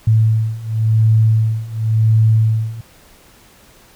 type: beating tone pair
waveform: sine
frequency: 110 / 110.93 Hz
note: A2 / A2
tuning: 0 / +15 cents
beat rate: 0.93 Hz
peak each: -15 / -13 dBFS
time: 0.07-2.81 s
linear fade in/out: 5 ms
effects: pink hiss -47 dBFS RMS until 3.95 s